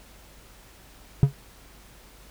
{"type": "tone with exponential decay", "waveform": "triangle", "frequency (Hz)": 138.59, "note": "C#3", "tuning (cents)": 0, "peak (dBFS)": -7, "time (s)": [1.23, 1.33], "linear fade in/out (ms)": 0, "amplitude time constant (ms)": 21, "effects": ["added 50 Hz sine -52 dBFS peak until 2.3 s", "pink hiss -52 dBFS RMS until 2.3 s"]}